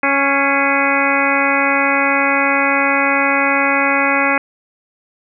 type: harmonic tone with a mistuned harmonic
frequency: 277.2 Hz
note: C#4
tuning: in tune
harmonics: 1 / 2 / 3 / 4 / 5 / 6 / 7 / 8 / 9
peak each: -21 / -21 / -21 / -21 / -21 / -21 / -21 / -21 / -21 dBFS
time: 0.03-4.38 s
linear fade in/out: 2 ms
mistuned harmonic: 7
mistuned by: +67 cents
effects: none